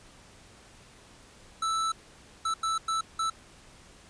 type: tone bursts at uneven times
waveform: square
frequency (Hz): 1318.5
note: E6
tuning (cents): 0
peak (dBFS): -27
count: 5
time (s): 1.62-1.92 / 2.45-2.54 / 2.63-2.78 / 2.88-3.01 / 3.19-3.3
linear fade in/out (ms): 5
effects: pink hiss -54 dBFS RMS until 4.09 s + resampled to 22050 Hz